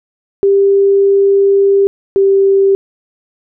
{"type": "tone pair in turn", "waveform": "sine", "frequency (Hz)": [395.8, 391.5], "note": ["G4", "G4"], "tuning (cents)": [17, -2], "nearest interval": "unison", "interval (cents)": 19, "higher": "first", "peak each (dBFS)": -6, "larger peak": "neither", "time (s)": [[0.43, 1.87], [2.16, 2.75]], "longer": "first", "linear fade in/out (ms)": 0, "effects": []}